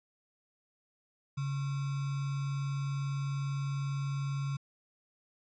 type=tone with sample-and-hold; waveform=sine; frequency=138.8 Hz; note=C#3; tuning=3 cents sharp; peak=-31 dBFS; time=1.37-4.57 s; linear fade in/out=10 ms; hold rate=1225 Hz; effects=resampled to 16000 Hz